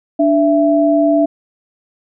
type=tone pair together; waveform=sine; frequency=293.7 / 664.7 Hz; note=D4 / E5; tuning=0 / +14 cents; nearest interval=octave + major second; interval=1414 cents; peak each=-12 dBFS; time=0.19-1.26 s; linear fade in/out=10 ms; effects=none